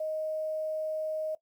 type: tone with quantisation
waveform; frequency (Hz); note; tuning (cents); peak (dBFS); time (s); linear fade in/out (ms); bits
sine; 625; D#5; +8; -30; 0-1.35; 5; 10
effects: noise-tail reverb RT60 0.1 s tail -17 dB re dry